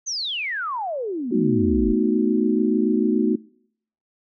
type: exponential sweep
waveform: sine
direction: down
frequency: 6470 to 41.35 Hz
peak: -24 dBFS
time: 0.06-1.94 s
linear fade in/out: 20 ms
type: chord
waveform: sine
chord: B dominant seventh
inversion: third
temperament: equal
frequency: 220 / 246.9 / 311.1 / 370 Hz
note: A3 / B3 / D#4 / F#4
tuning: 0 / 0 / 0 / 0 cents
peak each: -22 / -23 / -23 / -23 dBFS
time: 1.31-3.36 s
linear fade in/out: 10 ms
effects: noise-tail reverb RT60 0.7 s tail -25 dB re dry